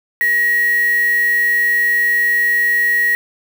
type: tone with quantisation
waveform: sine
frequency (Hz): 1900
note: A#6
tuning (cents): +33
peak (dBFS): -12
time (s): 0.21-3.15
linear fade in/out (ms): 0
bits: 4
effects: none